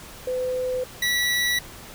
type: tone pair in turn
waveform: sine / 25% pulse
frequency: 507 / 1948.8 Hz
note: B4 / B6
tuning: +45 / -24 cents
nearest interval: octave + major seventh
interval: 2331 cents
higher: second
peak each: -23 / -17 dBFS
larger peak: second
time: 0.27-0.84 / 1.02-1.59 s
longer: neither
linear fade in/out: 5 ms
effects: pink hiss -42 dBFS RMS until 1.94 s